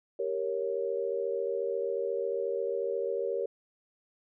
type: chord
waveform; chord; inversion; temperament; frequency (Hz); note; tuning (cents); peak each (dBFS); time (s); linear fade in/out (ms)
sine; G diminished; none; equal; 392 / 466.2 / 554.4; G4 / Bb4 / Db5; 0 / 0 / 0; -34 / -32 / -34; 0.19-3.46; 5
effects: none